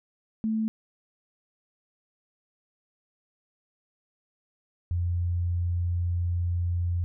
sine tone pair in turn, 220 / 87.31 Hz, A3 / F2, 0 / 0 cents, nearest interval octave + major third, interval 1600 cents, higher first, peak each -24 dBFS, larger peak neither, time 0.44-0.68 / 4.91-7.04 s, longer second, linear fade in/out 0 ms, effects none

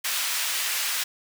pink high-pass noise, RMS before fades -27 dBFS, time 0.04-1.04 s, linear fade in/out 10 ms, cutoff 1800 Hz, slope 12 dB/octave, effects none

